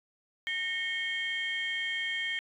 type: tone cluster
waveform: sine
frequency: 1839 / 2192 / 3171 Hz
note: A#6 / C#7 / G7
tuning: -24 / -20 / +19 cents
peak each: -33 / -34 / -34 dBFS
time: 0.47-2.39 s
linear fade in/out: 0 ms
effects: tanh soft clip ceiling -24 dBFS